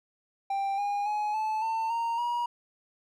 triangle tone with pitch steps, 788 / 813.9 / 840.7 / 868.3 / 896.8 / 926.3 / 956.8 Hz, G5 / G#5 / G#5 / A5 / A5 / A#5 / A#5, +9 / -35 / +21 / -23 / +33 / -11 / +45 cents, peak -25 dBFS, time 0.5-2.46 s, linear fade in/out 5 ms, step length 280 ms, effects none

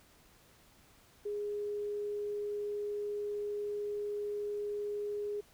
sine tone, 413.4 Hz, G#4, 8 cents flat, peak -34 dBFS, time 1.25-5.41 s, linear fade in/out 10 ms, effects pink hiss -63 dBFS RMS until 5.53 s

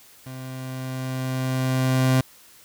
30% pulse tone with level ramp, 130 Hz, C3, 11 cents flat, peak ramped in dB -32 to -13 dBFS, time 0.26-2.21 s, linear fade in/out 5 ms, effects white hiss -51 dBFS RMS until 2.64 s

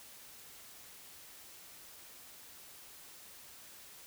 silence, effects white hiss -54 dBFS RMS until 4.06 s

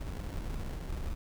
brown noise with sample-and-hold, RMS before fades -37 dBFS, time 0-1.15 s, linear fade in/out 10 ms, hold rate 1225 Hz, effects none

